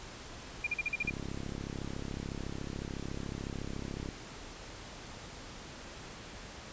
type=tone bursts; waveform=sine; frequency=2409 Hz; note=D7; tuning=43 cents sharp; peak=-29 dBFS; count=7; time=0.64-1.101 s; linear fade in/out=5 ms; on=29 ms; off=43 ms
type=click train; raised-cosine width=3 ms; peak=-26 dBFS; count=104; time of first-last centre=1.05-4.088 s; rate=33.9 Hz
effects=pink hiss -47 dBFS RMS until 6.72 s + resampled to 16000 Hz